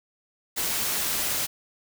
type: noise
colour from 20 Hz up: white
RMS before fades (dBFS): -27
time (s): 0.56-1.47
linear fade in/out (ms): 20
effects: none